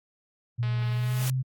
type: tone with pitch glide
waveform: sine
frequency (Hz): 119.2 to 129.99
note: A#2 to C3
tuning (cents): +39 to -11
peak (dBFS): -24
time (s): 0.58-1.43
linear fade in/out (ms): 20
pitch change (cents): +150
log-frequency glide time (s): 0.89-1.3
type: click train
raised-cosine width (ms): 0.3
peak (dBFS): -26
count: 134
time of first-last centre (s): 0.63-1.257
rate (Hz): 212
type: noise with exponential growth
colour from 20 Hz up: white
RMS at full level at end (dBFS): -32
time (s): 0.79-1.3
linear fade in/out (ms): 1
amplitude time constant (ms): 110
effects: AAC 64 kbps